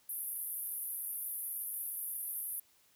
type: band-pass noise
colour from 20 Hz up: white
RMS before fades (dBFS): -40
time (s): 0.09-2.6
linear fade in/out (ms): 5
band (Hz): 10000 to 14000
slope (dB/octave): 96
effects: white hiss -68 dBFS RMS until 2.95 s